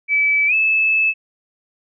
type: tone with pitch glide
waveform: sine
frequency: 2300 to 2612 Hz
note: D7 to E7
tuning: -37 to -17 cents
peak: -13 dBFS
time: 0.08-1.14 s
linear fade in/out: 50 ms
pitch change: +220 cents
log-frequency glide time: 0.47-0.54 s
effects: none